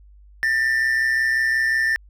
triangle tone pair together, 1787 / 1912.5 Hz, A6 / A#6, +26 / +44 cents, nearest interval minor second, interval 118 cents, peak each -16 / -25 dBFS, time 0.43-1.96 s, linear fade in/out 0 ms, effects added 50 Hz sine -45 dBFS peak until 2.09 s

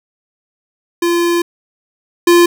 square tone pair in turn, 343.8 / 346.4 Hz, F4 / F4, -27 / -14 cents, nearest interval unison, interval 13 cents, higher second, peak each -12 / -6 dBFS, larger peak second, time 1.02-1.42 / 2.27-2.46 s, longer first, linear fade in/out 5 ms, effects none

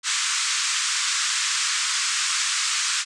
white band-pass noise, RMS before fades -24 dBFS, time 0.03-3.05 s, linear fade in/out 50 ms, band 1100 to 8200 Hz, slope 48 dB/octave, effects resampled to 24000 Hz

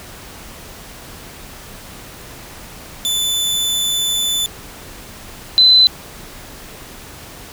sawtooth / sine tone pair in turn, 3503 / 4032 Hz, A7 / B7, -8 / +35 cents, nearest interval major second, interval 243 cents, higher second, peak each -13 / -6 dBFS, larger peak second, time 3.05-4.46 / 5.58-5.87 s, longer first, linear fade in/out 0 ms, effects pink hiss -36 dBFS RMS until 7.52 s

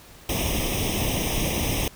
pink noise with comb filter, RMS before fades -25 dBFS, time 0.29-1.88 s, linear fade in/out 2 ms, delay 0.34 ms, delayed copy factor +0.9, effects pink hiss -48 dBFS RMS until 1.95 s

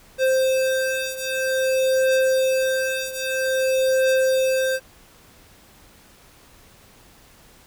square beating tone pair, 523.3 / 523.81 Hz, C5 / C5, 0 / +2 cents, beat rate 0.51 Hz, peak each -21 / -24 dBFS, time 0.18-4.8 s, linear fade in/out 50 ms, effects pink hiss -51 dBFS RMS until 7.66 s

